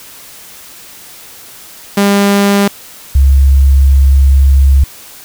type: tone pair in turn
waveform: sawtooth / sine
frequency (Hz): 200.7 / 68.11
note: G3 / C#2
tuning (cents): +41 / -30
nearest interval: octave + perfect fifth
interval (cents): 1871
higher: first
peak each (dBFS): -3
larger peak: neither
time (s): 1.97-2.68 / 3.15-4.84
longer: second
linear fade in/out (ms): 5
effects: white hiss -34 dBFS RMS until 5.24 s